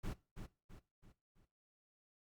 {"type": "noise with echo", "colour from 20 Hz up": "brown", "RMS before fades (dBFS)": -41, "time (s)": [0.03, 0.14], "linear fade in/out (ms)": 20, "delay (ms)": 330, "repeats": 4, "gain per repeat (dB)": -7, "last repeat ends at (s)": 1.46, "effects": ["noise-tail reverb RT60 0.3 s tail -18 dB re dry", "Opus 48 kbps"]}